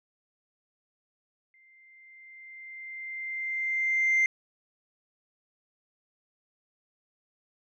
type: tone with exponential growth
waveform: sine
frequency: 2090 Hz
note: C7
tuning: 2 cents flat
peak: -18 dBFS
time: 1.54-4.26 s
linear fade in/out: 1 ms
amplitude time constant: 590 ms
effects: tanh soft clip ceiling -18 dBFS